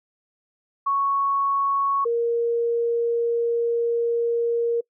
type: tone pair in turn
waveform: sine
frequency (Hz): 1108.7 / 468.3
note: C#6 / A#4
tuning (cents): 0 / +8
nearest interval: octave + minor third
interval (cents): 1492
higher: first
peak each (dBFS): -19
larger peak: neither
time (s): 0.86-2.05 / 2.05-4.81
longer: second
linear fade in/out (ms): 10
effects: noise-tail reverb RT60 0.1 s tail -24 dB re dry